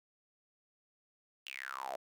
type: tone with high-pass filter sweep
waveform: sawtooth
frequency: 66.1 Hz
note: C2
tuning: 18 cents sharp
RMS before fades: -43 dBFS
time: 1.46-1.96 s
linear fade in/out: 5 ms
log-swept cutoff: 3000 to 610 Hz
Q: 9.3
effects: none